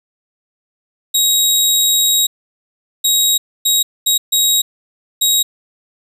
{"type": "tone bursts at uneven times", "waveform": "20% pulse", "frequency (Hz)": 3804, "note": "A#7", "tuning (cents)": 34, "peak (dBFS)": -5, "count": 6, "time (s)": [[1.14, 2.27], [3.04, 3.38], [3.65, 3.83], [4.06, 4.18], [4.32, 4.62], [5.21, 5.43]], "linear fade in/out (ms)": 10, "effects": []}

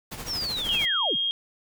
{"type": "noise with tremolo", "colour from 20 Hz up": "pink", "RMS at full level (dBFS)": -34, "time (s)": [0.11, 0.86], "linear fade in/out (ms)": 10, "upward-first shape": "triangle", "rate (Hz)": 13, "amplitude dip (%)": 65}
{"type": "linear sweep", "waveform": "sine", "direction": "down", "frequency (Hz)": [5760, 66.2], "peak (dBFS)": -27, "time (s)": [0.26, 1.17], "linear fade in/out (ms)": 50}
{"type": "tone", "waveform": "sine", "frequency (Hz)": 3242, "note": "G#7", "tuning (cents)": -42, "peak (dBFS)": -23, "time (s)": [0.69, 1.31], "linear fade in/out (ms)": 0}
{"effects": []}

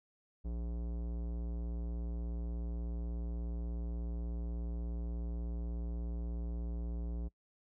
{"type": "tone with tanh clipping", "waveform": "sine", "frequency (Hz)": 58.27, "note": "A#1", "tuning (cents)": 0, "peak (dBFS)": -38, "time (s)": [0.44, 7.29], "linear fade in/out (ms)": 20, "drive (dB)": 17, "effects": ["noise-tail reverb RT60 0.1 s tail -24 dB re dry"]}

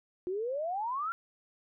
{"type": "exponential sweep", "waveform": "sine", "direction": "up", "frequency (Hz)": [351.3, 1400], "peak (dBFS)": -31, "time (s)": [0.27, 1.12], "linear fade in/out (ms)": 0, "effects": []}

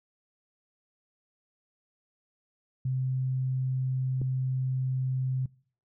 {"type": "tone", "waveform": "sine", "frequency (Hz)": 130, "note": "C3", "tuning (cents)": -11, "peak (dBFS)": -26, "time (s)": [2.85, 5.46], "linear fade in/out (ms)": 5}
{"type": "click", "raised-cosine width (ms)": 3, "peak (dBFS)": -24, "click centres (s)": 4.216}
{"effects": ["noise-tail reverb RT60 0.5 s tail -24 dB re dry"]}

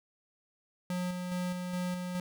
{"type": "tone with tremolo", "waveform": "square", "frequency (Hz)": 180, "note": "F#3", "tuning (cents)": -47, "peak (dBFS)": -32, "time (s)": [0.9, 2.2], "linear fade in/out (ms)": 2, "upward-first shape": "square", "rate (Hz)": 2.4, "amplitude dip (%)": 35, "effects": []}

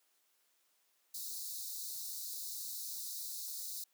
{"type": "high-pass noise", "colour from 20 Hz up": "white", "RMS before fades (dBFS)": -43, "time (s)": [1.14, 3.84], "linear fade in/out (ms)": 5, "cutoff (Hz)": 3800, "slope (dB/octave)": 96, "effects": ["white hiss -75 dBFS RMS until 3.93 s", "high-pass 300 Hz 12 dB/octave"]}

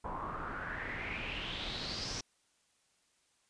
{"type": "noise with low-pass filter sweep", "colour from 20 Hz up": "pink", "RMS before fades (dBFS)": -40, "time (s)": [0.04, 2.21], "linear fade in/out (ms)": 5, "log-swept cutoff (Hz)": [940, 5800], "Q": 5.5, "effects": ["white hiss -73 dBFS RMS until 3.49 s", "resampled to 22050 Hz"]}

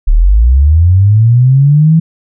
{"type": "linear sweep", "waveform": "sine", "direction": "up", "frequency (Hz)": [33.12, 164.81], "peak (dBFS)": -3, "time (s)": [0.07, 2], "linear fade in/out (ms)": 10, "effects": []}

